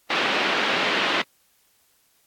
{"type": "band-pass noise", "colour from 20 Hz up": "white", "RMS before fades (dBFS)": -23, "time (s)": [0.1, 1.22], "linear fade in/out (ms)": 5, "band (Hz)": [200, 3200], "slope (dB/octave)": 24, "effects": ["white hiss -63 dBFS RMS until 2.26 s", "AAC 64 kbps"]}